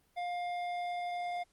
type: tone with hard clipping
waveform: sine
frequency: 706 Hz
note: F5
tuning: 19 cents sharp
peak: -36 dBFS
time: 0.16-1.44 s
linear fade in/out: 20 ms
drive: 10 dB
effects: pink hiss -71 dBFS RMS until 1.52 s + Opus 24 kbps